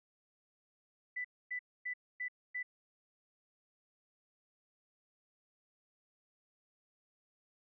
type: tone bursts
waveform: sine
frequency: 1988 Hz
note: B6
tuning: 11 cents sharp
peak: -36 dBFS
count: 5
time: 1.16-2.63 s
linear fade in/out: 10 ms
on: 86 ms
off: 260 ms
effects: none